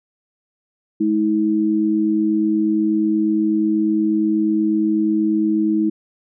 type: tone pair together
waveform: sine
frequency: 212.4 / 320.7 Hz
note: G#3 / E4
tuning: +39 / -48 cents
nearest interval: perfect fifth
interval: 713 cents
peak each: -20 / -16 dBFS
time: 1-5.9 s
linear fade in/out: 10 ms
effects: none